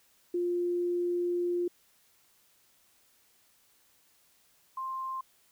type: tone pair in turn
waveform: sine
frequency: 351.1 / 1052.1 Hz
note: F4 / C6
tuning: +9 / +9 cents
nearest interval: octave + perfect fifth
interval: 1900 cents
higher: second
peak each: -27 / -33 dBFS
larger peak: first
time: 0.34-1.68 / 4.77-5.21 s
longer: first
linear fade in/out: 5 ms
effects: white hiss -66 dBFS RMS until 5.51 s